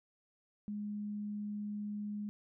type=tone; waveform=sine; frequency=207.7 Hz; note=G#3; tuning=in tune; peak=-37 dBFS; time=0.68-2.29 s; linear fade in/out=0 ms; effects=none